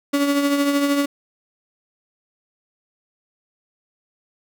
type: tone with tremolo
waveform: 35% pulse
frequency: 283.6 Hz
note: C#4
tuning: 40 cents sharp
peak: -13 dBFS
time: 0.13-1.06 s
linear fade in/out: 10 ms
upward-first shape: triangle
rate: 13 Hz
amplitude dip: 50%
effects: none